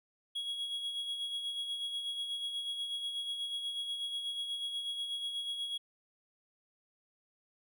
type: tone with tremolo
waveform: triangle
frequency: 3322 Hz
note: G#7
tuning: in tune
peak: -32 dBFS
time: 0.35-5.78 s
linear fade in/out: 10 ms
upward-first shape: sine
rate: 8.2 Hz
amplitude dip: 45%
effects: none